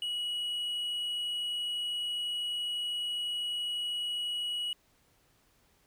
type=tone; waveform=triangle; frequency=2917 Hz; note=F#7; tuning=25 cents flat; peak=-30 dBFS; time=0.02-4.73 s; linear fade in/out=2 ms; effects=pink hiss -68 dBFS RMS until 5.86 s